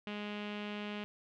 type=tone with low-pass filter; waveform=sawtooth; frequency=207.7 Hz; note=G#3; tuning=in tune; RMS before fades=-41 dBFS; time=0.07-1.04 s; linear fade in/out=0 ms; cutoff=2900 Hz; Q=3.2; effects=none